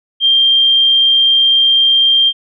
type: tone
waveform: sine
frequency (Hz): 3182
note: G7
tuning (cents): +25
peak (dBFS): -7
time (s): 0.2-2.33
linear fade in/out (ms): 50
effects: none